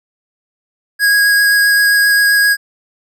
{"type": "tone with vibrato", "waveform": "square", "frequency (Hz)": 1648, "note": "G#6", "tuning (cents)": -14, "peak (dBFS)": -9, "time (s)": [0.99, 2.57], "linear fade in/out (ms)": 50, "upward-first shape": "triangle", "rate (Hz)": 7.6, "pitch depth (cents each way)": 11, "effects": []}